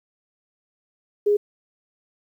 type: tone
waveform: sine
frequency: 413.1 Hz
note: G#4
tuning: 9 cents flat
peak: -15 dBFS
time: 1.26-1.37 s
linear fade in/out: 10 ms
effects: 9-bit